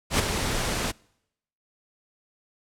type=noise with ADSR envelope; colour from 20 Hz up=pink; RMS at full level=-19 dBFS; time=0.1-0.92 s; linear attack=90 ms; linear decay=14 ms; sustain=-8 dB; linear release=17 ms; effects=noise-tail reverb RT60 0.8 s tail -26 dB re dry + low-pass 10000 Hz 12 dB/octave